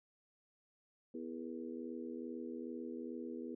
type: harmonic tone with a mistuned harmonic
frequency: 82.41 Hz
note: E2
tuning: in tune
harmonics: 3 / 4 / 5 / 6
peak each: -45 / -47 / -49 / -51 dBFS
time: 1.14-3.55 s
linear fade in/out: 5 ms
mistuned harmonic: 6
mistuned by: -56 cents
effects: none